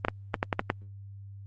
clicks, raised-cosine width 0.5 ms, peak -10 dBFS, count 7, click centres 0.049 / 0.084 / 0.342 / 0.429 / 0.528 / 0.594 / 0.701 s, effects added 99 Hz sine -42 dBFS peak until 1.46 s + Opus 24 kbps

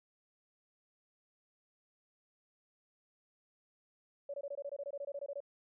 sine tone bursts, 566 Hz, C#5, 36 cents sharp, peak -38 dBFS, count 16, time 4.29-5.404 s, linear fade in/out 5 ms, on 49 ms, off 22 ms, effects none

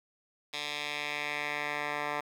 10% pulse tone with band-pass filter sweep, 147.4 Hz, D3, 7 cents sharp, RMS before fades -35 dBFS, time 0.53-2.21 s, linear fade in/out 10 ms, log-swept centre 3500 to 1400 Hz, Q 1.8, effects 9-bit

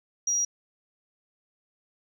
sine tone, 5740 Hz, F8, 47 cents sharp, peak -22 dBFS, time 0.27-0.45 s, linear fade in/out 5 ms, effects tanh soft clip ceiling -18 dBFS

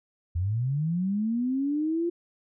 sine linear sweep, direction up, 81.3 to 348.5 Hz, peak -24 dBFS, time 0.35-2.1 s, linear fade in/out 10 ms, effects none

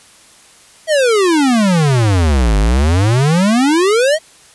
square exponential two-way sweep, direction down then up, 656 to 49 to 656 Hz, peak -10 dBFS, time 0.87-4.19 s, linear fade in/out 50 ms, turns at 2.58 s, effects white hiss -44 dBFS RMS until 4.54 s + resampled to 24000 Hz

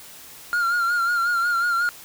triangle tone with vibrato, 1400 Hz, F6, 4 cents sharp, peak -17 dBFS, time 0.53-1.89 s, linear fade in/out 0 ms, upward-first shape sine, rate 5.5 Hz, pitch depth 49 cents each way, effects white hiss -43 dBFS RMS until 2.04 s

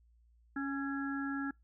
harmonic tone with a mistuned harmonic, 277.2 Hz, C#4, in tune, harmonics 1 / 3 / 5 / 6, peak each -35 / -48 / -43 / -42 dBFS, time 0.56-1.51 s, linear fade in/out 5 ms, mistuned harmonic 5, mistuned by -30 cents, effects noise-tail reverb RT60 0.2 s tail -26 dB re dry + added 58 Hz sine -63 dBFS peak until 1.63 s

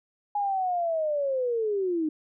sine linear sweep, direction down, 830.6 to 301.1 Hz, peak -24 dBFS, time 0.35-2.09 s, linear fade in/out 5 ms, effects none

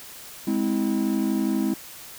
triangle chord, Ab augmented, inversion none, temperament just, 207.7 / 259.6 / 324.5 Hz, Ab3 / C4 / E4, 0 / -13 / -27 cents, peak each -23 / -24 / -24 dBFS, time 0.47-1.74 s, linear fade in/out 5 ms, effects white hiss -42 dBFS RMS until 2.18 s

